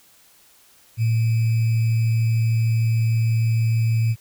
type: tone with sample-and-hold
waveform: sine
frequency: 113.3 Hz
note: A#2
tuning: 49 cents flat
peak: -16 dBFS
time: 0.97-4.16 s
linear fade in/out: 50 ms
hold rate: 2450 Hz
effects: white hiss -54 dBFS RMS until 4.2 s